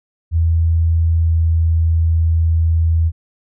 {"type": "tone with pitch glide", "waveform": "sine", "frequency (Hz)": [82.4, 81.93], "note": ["E2", "E2"], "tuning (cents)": [0, -10], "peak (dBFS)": -11, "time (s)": [0.31, 3.12], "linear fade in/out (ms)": 50, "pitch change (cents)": -10, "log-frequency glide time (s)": [1.22, 1.31], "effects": []}